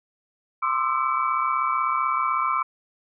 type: tone cluster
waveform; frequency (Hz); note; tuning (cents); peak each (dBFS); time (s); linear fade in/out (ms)
sine; 1016 / 1052 / 1197 / 1324 / 2290; B5 / C6 / D6 / E6 / D7; +49 / +9 / +33 / +7 / -44; -34 / -25 / -27 / -25 / -33; 0.62-2.63; 10
effects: none